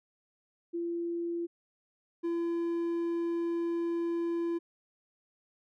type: tone pair in turn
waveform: sine / triangle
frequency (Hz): 341.2 / 338.8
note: F4 / E4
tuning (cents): -40 / +48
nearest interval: unison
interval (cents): 12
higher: first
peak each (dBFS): -31 / -27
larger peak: second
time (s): 0.73-1.47 / 2.23-4.59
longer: second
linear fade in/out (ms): 20
effects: none

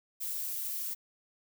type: noise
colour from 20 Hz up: violet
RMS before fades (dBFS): -36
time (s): 0.2-0.95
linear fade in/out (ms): 20
effects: none

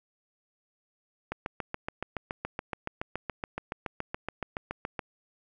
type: click train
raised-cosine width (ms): 0.5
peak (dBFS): -17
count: 27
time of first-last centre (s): 1.32-4.992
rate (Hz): 7.08
effects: none

